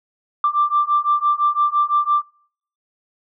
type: beating tone pair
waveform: sine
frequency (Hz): 1176 / 1181.9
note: D6 / D6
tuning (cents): +2 / +11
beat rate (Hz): 5.9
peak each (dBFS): -18 / -17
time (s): 0.44-2.22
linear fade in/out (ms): 2
effects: noise-tail reverb RT60 0.6 s tail -26 dB re dry + tanh soft clip ceiling -7 dBFS